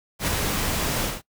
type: noise with ADSR envelope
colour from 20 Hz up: pink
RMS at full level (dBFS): -22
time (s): 0.19-1.22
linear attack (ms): 87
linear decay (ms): 6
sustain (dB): -3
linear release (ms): 180
effects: noise-tail reverb RT60 0.1 s tail -20 dB re dry